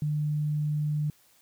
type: tone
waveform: sine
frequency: 150 Hz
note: D3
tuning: 37 cents sharp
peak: -25 dBFS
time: 0.02-1.1 s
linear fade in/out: 2 ms
effects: white hiss -62 dBFS RMS until 1.41 s